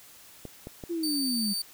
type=clicks; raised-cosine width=2 ms; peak=-25 dBFS; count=3; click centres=0.453 / 0.671 / 0.838 s
type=linear sweep; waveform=sine; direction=down; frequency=349.2 to 196 Hz; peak=-28 dBFS; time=0.89-1.54 s; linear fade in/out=20 ms
type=tone; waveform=sawtooth; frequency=4589 Hz; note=D8; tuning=41 cents flat; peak=-26 dBFS; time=1.03-1.62 s; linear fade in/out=5 ms
effects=white hiss -52 dBFS RMS until 1.73 s